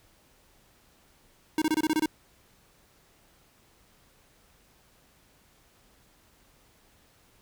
square tone bursts, 311.8 Hz, D#4, 4 cents sharp, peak -23 dBFS, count 8, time 1.58-2.059 s, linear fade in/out 2 ms, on 38 ms, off 25 ms, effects pink hiss -62 dBFS RMS until 7.41 s

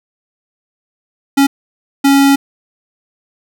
square tone bursts at uneven times, 277.2 Hz, C#4, in tune, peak -7 dBFS, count 2, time 1.37-1.47 / 2.04-2.36 s, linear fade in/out 10 ms, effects none

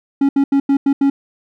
triangle tone bursts at uneven times, 277.2 Hz, C#4, in tune, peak -8 dBFS, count 6, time 0.21-0.29 / 0.36-0.44 / 0.52-0.6 / 0.69-0.77 / 0.86-0.93 / 1.01-1.1 s, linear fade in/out 5 ms, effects none

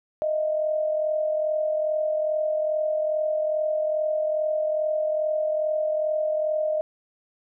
sine tone pair together, 617.6 / 660 Hz, D#5 / E5, -13 / +2 cents, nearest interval minor second, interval 115 cents, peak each -22 / -32 dBFS, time 0.22-6.81 s, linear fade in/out 0 ms, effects none

